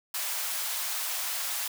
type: high-pass noise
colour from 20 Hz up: white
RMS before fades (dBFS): -32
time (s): 0.14-1.68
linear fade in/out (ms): 5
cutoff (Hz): 650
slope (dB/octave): 24
effects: none